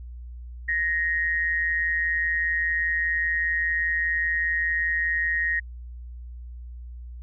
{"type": "tone with amplitude modulation", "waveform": "sine", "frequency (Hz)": 1871, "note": "A#6", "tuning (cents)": 6, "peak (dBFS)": -19, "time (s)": [0.68, 5.6], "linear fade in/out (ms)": 10, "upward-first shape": "sine", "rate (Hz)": 165, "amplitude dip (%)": 60, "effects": ["added 60 Hz sine -36 dBFS peak until 7.22 s"]}